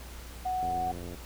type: tone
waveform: sine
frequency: 740 Hz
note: F#5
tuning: in tune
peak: -28 dBFS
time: 0.45-0.92 s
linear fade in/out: 10 ms
type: click train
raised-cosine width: 2 ms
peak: -29 dBFS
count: 46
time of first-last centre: 0.63-1.145 s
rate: 87.4 Hz
effects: added 60 Hz sine -44 dBFS peak until 1.25 s + pink hiss -48 dBFS RMS until 1.25 s